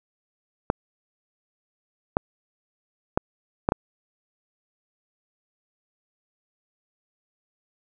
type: clicks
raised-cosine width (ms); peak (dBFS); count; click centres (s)
1; -5; 5; 0.701 / 2.169 / 3.175 / 3.689 / 3.721
effects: none